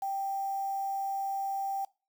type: tone with quantisation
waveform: sine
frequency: 784 Hz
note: G5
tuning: in tune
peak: -30 dBFS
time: 0.02-1.85 s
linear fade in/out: 5 ms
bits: 8
effects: noise-tail reverb RT60 0.3 s tail -21 dB re dry